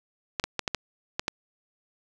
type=clicks; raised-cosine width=0.2 ms; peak=-9 dBFS; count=7; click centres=0.398 / 0.44 / 0.593 / 0.678 / 0.747 / 1.195 / 1.281 s; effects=none